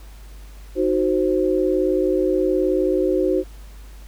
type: chord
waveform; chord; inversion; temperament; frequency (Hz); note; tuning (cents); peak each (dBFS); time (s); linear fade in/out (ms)
sine; C diminished; first; equal; 311.1 / 370 / 523.3; Eb4 / Gb4 / C5; 0 / 0 / 0; -22 / -19 / -22; 0.75-3.44; 50
effects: added 50 Hz sine -37 dBFS peak until 4.07 s + pink hiss -50 dBFS RMS until 4.07 s